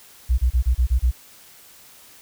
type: tone bursts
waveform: sine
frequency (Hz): 61.74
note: B1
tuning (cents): 0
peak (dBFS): -14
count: 7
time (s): 0.29-1.115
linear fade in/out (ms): 20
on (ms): 93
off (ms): 29
effects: white hiss -48 dBFS RMS until 2.21 s